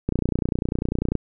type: click train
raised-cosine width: 3 ms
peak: -9 dBFS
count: 33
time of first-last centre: 0.09-1.153 s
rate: 30.1 Hz
effects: none